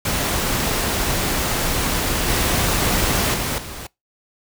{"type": "noise with level steps", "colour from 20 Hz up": "pink", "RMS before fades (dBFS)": [-21, -19, -23, -33], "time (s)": [0.05, 3.87], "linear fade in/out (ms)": 5, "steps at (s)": [2.28, 3.34, 3.58], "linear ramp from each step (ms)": 2, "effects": ["noise-tail reverb RT60 0.2 s tail -24 dB re dry"]}